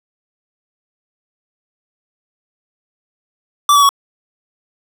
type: tone with pitch steps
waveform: square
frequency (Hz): 1164 / 1141.4 / 1119.2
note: D6 / D6 / C#6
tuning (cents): -16 / -50 / +16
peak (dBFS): -8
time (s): 3.69-3.891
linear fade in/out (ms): 2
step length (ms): 67
effects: none